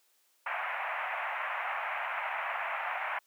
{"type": "band-pass noise", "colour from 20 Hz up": "pink", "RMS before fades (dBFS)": -35, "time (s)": [0.46, 3.19], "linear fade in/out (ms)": 5, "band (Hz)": [660, 2500], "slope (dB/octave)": 48, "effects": ["white hiss -70 dBFS RMS until 3.26 s", "high-pass 400 Hz 12 dB/octave"]}